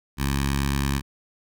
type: tone with notch filter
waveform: 10% pulse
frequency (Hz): 69.2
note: C#2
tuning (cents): -2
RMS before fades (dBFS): -24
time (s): 0.17-1.02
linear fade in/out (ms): 50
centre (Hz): 480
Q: 0.57
effects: none